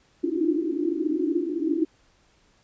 white band-pass noise, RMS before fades -25 dBFS, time 0.23-1.85 s, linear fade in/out 10 ms, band 290 to 350 Hz, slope 96 dB/octave, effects pink hiss -62 dBFS RMS until 2.63 s + resampled to 16000 Hz

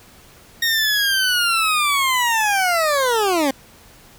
20% pulse linear sweep, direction down, 1864.7 to 259.8 Hz, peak -11 dBFS, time 0.62-3.51 s, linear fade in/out 5 ms, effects pink hiss -47 dBFS RMS until 4.18 s

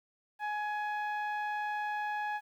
sawtooth tone with low-pass filter, 839 Hz, G#5, 17 cents sharp, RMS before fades -35 dBFS, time 0.39-2.41 s, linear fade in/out 50 ms, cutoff 1800 Hz, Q 1.3, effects 11-bit

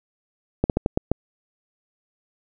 slowing click train, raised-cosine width 2 ms, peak -5 dBFS, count 6, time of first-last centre 0.64-1.116 s, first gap 58 ms, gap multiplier 1.25, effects none

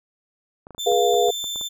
clicks, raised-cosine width 1 ms, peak -26 dBFS, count 10, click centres 0.669 / 0.707 / 0.748 / 0.781 / 0.92 / 1.142 / 1.286 / 1.442 / 1.559 / 1.612 s
30% pulse tone, 3549 Hz, A7, 14 cents sharp, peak -24 dBFS, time 0.78-1.69 s, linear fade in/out 20 ms
sine chord, F diminished, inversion first, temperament equal with one note detuned, 415.3 / 483.2 / 698.5 Hz, Ab4 / Cb5 / F5, 0 / -38 / 0 cents, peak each -20 dBFS, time 0.86-1.31 s, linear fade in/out 10 ms
effects none

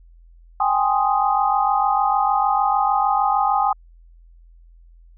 sine chord, Ab major seventh, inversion third, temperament equal, 784 / 830.6 / 1046.5 / 1244.5 Hz, G5 / Ab5 / C6 / Eb6, 0 / 0 / 0 / 0 cents, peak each -20 / -20 / -25 / -22 dBFS, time 0.6-3.73 s, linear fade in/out 5 ms, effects added 42 Hz sine -45 dBFS peak until 5.17 s

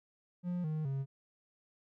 triangle tone with pitch steps, 177.4 / 155.33 / 136.01 Hz, F3 / D#3 / C#3, +27 / -3 / -33 cents, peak -31 dBFS, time 0.43-1.06 s, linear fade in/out 50 ms, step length 210 ms, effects none

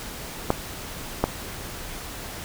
clicks, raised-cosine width 1 ms, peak -4 dBFS, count 2, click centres 0.504 / 1.24 s, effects pink hiss -36 dBFS RMS until 2.44 s

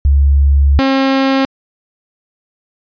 sine / sawtooth tone pair in turn, 70 / 268.8 Hz, C#2 / C4, +18 / +47 cents, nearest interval octave + major seventh, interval 2329 cents, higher second, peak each -6 dBFS, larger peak neither, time 0.05-0.79 / 0.79-1.45 s, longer first, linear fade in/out 0 ms, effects resampled to 11025 Hz

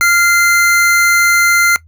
square tone pair together, 1396.9 / 2074 Hz, F6 / C7, 0 / -16 cents, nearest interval perfect fifth, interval 684 cents, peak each -12 dBFS, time 0.01-1.76 s, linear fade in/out 0 ms, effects noise-tail reverb RT60 0.1 s tail -19 dB re dry + added 81 Hz sine -41 dBFS peak until 1.87 s

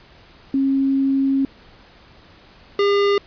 sine / square tone pair in turn, 271.2 / 403.2 Hz, C#4 / G4, -38 / +49 cents, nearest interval perfect fifth, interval 687 cents, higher second, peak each -15 dBFS, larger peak neither, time 0.54-1.45 / 2.79-3.18 s, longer first, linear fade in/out 2 ms, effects pink hiss -48 dBFS RMS until 3.26 s + resampled to 11025 Hz

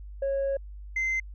sine tone pair in turn, 549 / 2073 Hz, C#5 / C7, -17 / -17 cents, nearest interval octave + major seventh, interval 2300 cents, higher second, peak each -23 dBFS, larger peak neither, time 0.22-0.57 / 0.96-1.2 s, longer first, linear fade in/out 5 ms, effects tanh soft clip ceiling -23 dBFS + added 50 Hz sine -39 dBFS peak until 1.34 s

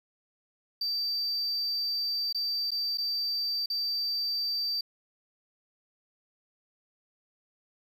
triangle tone with dropouts, 4655 Hz, D8, 16 cents flat, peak -26 dBFS, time 0.81-4.81 s, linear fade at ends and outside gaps 5 ms, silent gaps 2.327-2.346 / 2.707-2.716 / 2.974-2.982 / 3.66-3.7 s, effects tanh soft clip ceiling -22 dBFS + 10-bit

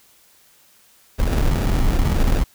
brown noise with sample-and-hold, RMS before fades -17 dBFS, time 1.18-2.44 s, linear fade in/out 20 ms, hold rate 1050 Hz, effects white hiss -54 dBFS RMS until 2.54 s

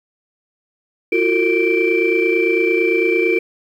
sine tone cluster, 341.3 / 370.2 / 454.5 / 2340 Hz, F4 / F#4 / A#4 / D7, -40 / +1 / -44 / -7 cents, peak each -18 dBFS, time 1.12-3.39 s, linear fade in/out 5 ms, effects tanh soft clip ceiling -6 dBFS + 8-bit

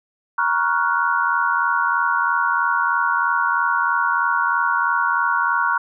sine chord, Gb major seventh, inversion first, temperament equal with one note detuned, 946.4 / 1108.7 / 1396.9 / 1480 Hz, Bb5 / Db6 / F6 / Gb6, +26 / 0 / 0 / 0 cents, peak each -22 dBFS, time 0.38-5.78 s, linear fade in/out 5 ms, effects none

